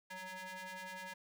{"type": "ring-modulated tone", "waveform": "sawtooth", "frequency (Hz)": 370, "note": "F#4", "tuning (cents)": 0, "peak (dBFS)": -38, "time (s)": [0.1, 1.14], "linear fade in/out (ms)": 10, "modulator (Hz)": 1300, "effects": []}